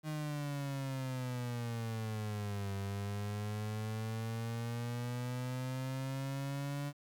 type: exponential two-way sweep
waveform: 35% pulse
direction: down then up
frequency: 155.56 to 98 to 144.6 Hz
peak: -35 dBFS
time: 0.03-6.93 s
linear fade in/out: 50 ms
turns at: 2.74 s
effects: 11-bit